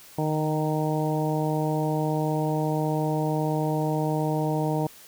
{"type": "harmonic tone with a mistuned harmonic", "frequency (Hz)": 154.7, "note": "D#3", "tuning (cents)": -10, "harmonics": [1, 2, 3, 4, 5, 6], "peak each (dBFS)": [-26, -29, -31, -32, -33, -34], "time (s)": [0.18, 4.87], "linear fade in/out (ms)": 5, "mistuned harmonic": 1, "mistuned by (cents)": -17, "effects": ["white hiss -49 dBFS RMS until 5.07 s"]}